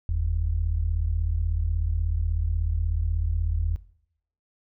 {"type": "tone pair together", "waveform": "sine", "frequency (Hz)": [45.11, 81.5], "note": ["F#1", "E2"], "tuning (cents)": [-43, -19], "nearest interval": "minor seventh", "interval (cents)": 1024, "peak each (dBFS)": -25, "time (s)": [0.09, 3.76], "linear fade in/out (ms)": 0, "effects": ["noise-tail reverb RT60 0.7 s tail -19 dB re dry"]}